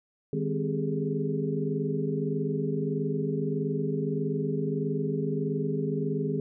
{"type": "tone cluster", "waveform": "sine", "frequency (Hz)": [155.6, 203.2, 258.3, 402.1, 423.7], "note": ["D#3", "G#3", "C4", "G4", "G#4"], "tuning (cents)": [0, -38, -22, 44, 35], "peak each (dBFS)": [-30, -35, -33, -33, -34], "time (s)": [0.33, 6.4], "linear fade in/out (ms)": 2, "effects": []}